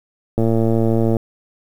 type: click train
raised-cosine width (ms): 2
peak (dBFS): -5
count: 90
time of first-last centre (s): 0.38-1.168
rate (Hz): 113
effects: 7-bit